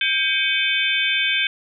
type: tone cluster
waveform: sine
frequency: 1588 / 2252 / 2529 / 3093 / 3530 Hz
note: G6 / C#7 / D#7 / G7 / A7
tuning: +22 / +27 / +28 / -24 / +5 cents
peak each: -24 dBFS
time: 0.01-1.47 s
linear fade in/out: 2 ms
effects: none